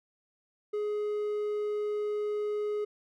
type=tone; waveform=triangle; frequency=418.7 Hz; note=G#4; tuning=14 cents sharp; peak=-27 dBFS; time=0.73-2.85 s; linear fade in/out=10 ms; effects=none